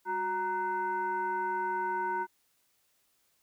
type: tone with frequency modulation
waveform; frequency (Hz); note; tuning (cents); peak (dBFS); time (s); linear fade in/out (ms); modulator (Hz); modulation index
sine; 932.3; A#5; 0; -29; 0.05-2.27; 50; 566; 0.81
effects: white hiss -72 dBFS RMS until 3.42 s